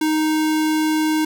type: tone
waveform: square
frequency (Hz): 311.1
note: D#4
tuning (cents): 0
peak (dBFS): -17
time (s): 0.01-1.25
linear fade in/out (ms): 5
effects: none